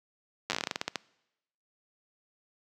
slowing click train, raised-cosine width 0.2 ms, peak -12 dBFS, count 15, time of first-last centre 0.5-0.957 s, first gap 9 ms, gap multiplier 1.18, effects noise-tail reverb RT60 0.9 s tail -23 dB re dry + high-pass 150 Hz 12 dB/octave

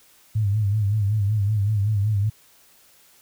sine tone with vibrato, 103.83 Hz, G#2, in tune, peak -18 dBFS, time 0.35-2.3 s, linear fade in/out 10 ms, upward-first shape sine, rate 5.3 Hz, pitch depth 92 cents each way, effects white hiss -55 dBFS RMS until 3.21 s

